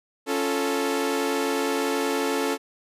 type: chord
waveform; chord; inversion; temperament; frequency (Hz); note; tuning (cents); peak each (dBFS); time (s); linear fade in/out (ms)
sawtooth; Db augmented; none; equal; 277.2 / 349.2 / 440; Db4 / F4 / A4; 0 / 0 / 0; -23 / -27 / -22; 0.26-2.58; 50
effects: resampled to 32000 Hz